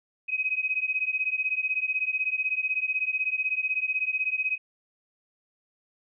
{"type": "beating tone pair", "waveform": "sine", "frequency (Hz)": [2519, 2535], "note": ["D#7", "D#7"], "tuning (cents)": [21, 32], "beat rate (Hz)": 16, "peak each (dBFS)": -28, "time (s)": [0.28, 4.58], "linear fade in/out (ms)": 20, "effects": []}